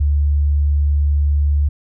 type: tone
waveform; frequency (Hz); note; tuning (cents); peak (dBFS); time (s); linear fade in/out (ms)
sine; 72.6; D2; -19; -12; 0-1.69; 10
effects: none